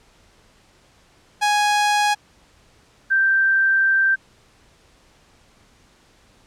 sawtooth / sine tone pair in turn, 830.6 / 1568 Hz, G#5 / G6, 0 / 0 cents, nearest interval major seventh, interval 1100 cents, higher second, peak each -12 / -14 dBFS, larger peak first, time 1.41-2.15 / 3.1-4.16 s, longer second, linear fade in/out 20 ms, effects pink hiss -55 dBFS RMS until 6.46 s + low-pass 8000 Hz 12 dB/octave

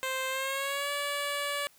10% pulse tone with pitch glide, 523.3 to 574 Hz, C5 to D5, 0 to -40 cents, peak -22 dBFS, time 0.03-1.67 s, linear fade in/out 0 ms, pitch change +160 cents, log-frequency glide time 0.29-0.91 s, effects white hiss -61 dBFS RMS until 1.78 s

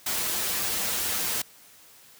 white noise with comb filter, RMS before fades -28 dBFS, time 0.06-1.42 s, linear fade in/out 5 ms, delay 7.3 ms, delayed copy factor -0.6, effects white hiss -53 dBFS RMS until 2.19 s + high-pass 60 Hz 12 dB/octave

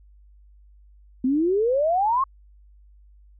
sine exponential sweep, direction up, 248.8 to 1108 Hz, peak -18 dBFS, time 1.24-2.24 s, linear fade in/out 5 ms, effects added 50 Hz sine -49 dBFS peak until 3.39 s

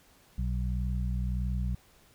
harmonic tone, 61.6 Hz, B1, 4 cents flat, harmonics 1 / 2 / 3, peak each -29 / -35 / -37 dBFS, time 0.38-1.75 s, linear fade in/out 5 ms, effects pink hiss -61 dBFS RMS until 2.14 s

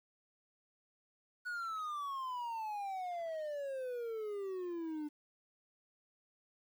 triangle exponential sweep, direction down, 1480 to 293.7 Hz, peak -36 dBFS, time 1.45-5.09 s, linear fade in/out 20 ms, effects 11-bit

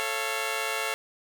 10% pulse chord, A augmented, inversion none, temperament just, 440 / 550 / 687.5 Hz, A4 / C#5 / E#5, 0 / -14 / -27 cents, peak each -24 / -25 / -25 dBFS, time 0-0.94 s, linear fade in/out 0 ms, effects none

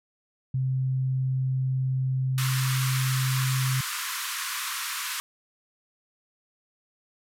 sine tone, 130.81 Hz, C3, in tune, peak -23 dBFS, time 0.54-3.81 s, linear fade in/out 5 ms
pink band-pass noise, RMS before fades -32 dBFS, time 2.38-5.2 s, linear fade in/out 0 ms, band 1000 to 15000 Hz, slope 96 dB/octave
effects none

